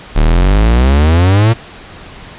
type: exponential sweep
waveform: 45% pulse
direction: up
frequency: 35.97 to 116.54 Hz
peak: -6 dBFS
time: 0.15-1.54 s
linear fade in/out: 20 ms
effects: pink hiss -33 dBFS RMS until 2.38 s + resampled to 8000 Hz